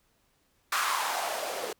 blue noise with band-pass filter sweep, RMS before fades -31 dBFS, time 0.72-1.73 s, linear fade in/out 5 ms, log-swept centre 1300 to 450 Hz, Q 3.7, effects pink hiss -70 dBFS RMS until 1.79 s

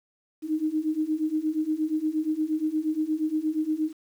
sine beating tone pair, 306.2 / 314.7 Hz, D#4 / D#4, -28 / +20 cents, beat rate 8.5 Hz, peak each -28 / -26 dBFS, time 0.42-3.93 s, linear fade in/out 50 ms, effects 9-bit

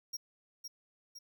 45% pulse tone with echo, 5600 Hz, F8, 4 cents sharp, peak -37 dBFS, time 0.13-0.17 s, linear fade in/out 10 ms, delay 510 ms, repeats 2, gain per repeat -5 dB, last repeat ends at 1.19 s, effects none

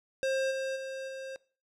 square tone with level steps, 532 Hz, C5, 29 cents sharp, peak -28 / -32 / -37 / -39 dBFS, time 0.23-1.36 s, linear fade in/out 0 ms, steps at 0.5 / 0.75 / 1.07 s, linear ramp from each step 20 ms, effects noise-tail reverb RT60 0.4 s tail -22 dB re dry + low-pass 7000 Hz 12 dB/octave

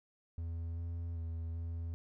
triangle tone with pitch steps, 83.4 / 84.6 / 82.5 / 83.6 Hz, E2 / E2 / E2 / E2, +21 / +45 / +2 / +25 cents, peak -35 dBFS, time 0.38-1.94 s, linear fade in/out 0 ms, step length 390 ms, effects none

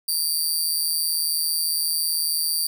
15% pulse tone with amplitude modulation, 4699 Hz, D8, in tune, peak -11 dBFS, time 0.08-2.67 s, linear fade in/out 5 ms, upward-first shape sine, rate 158 Hz, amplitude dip 85%, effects none

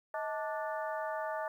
harmonic tone with a mistuned harmonic, 293.7 Hz, D4, in tune, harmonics 2 / 3 / 4 / 5 / 6, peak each -37 / -39 / -43 / -45 / -46 dBFS, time 0.14-1.48 s, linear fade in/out 2 ms, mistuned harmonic 2, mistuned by +130 cents, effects 11-bit

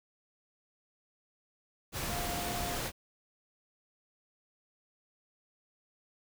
sine tone in noise, 703 Hz, F5, 11 cents sharp, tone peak -39 dBFS, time 2.08-2.8 s, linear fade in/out 50 ms, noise pink, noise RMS -36 dBFS, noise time 1.92-2.92 s, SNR -6 dB, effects none

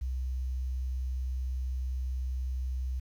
sine tone with quantisation, 63.9 Hz, C2, 40 cents flat, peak -30 dBFS, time 0.01-3 s, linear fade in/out 10 ms, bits 10, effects none

